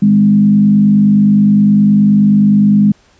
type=tone with frequency modulation; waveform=sine; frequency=205 Hz; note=G#3; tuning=22 cents flat; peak=-5 dBFS; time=0.02-2.92 s; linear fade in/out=5 ms; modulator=49.6 Hz; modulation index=0.58; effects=pink hiss -50 dBFS RMS until 3.19 s + resampled to 16000 Hz